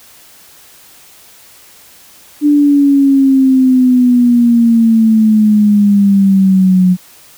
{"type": "exponential sweep", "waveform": "sine", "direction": "down", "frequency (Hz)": [295.9, 180.9], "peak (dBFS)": -5, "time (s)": [2.41, 6.97], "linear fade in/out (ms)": 50, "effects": ["white hiss -41 dBFS RMS until 7.37 s"]}